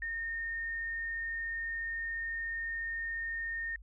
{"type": "tone", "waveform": "sine", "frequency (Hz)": 1833, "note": "A#6", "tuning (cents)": -30, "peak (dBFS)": -34, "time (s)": [0.02, 3.76], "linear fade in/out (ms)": 2, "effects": ["added 50 Hz sine -49 dBFS peak until 3.82 s"]}